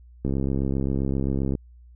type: click train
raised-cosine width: 3 ms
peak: -13 dBFS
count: 89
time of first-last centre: 0.25-1.552 s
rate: 67.6 Hz
effects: added 60 Hz sine -46 dBFS peak until 1.95 s